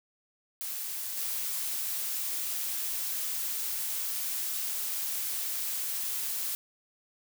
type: noise with level steps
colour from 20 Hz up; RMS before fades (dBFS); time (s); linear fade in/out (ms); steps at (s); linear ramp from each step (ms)
blue; -36 / -33; 0.61-6.55; 0; 1.17; 5
effects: none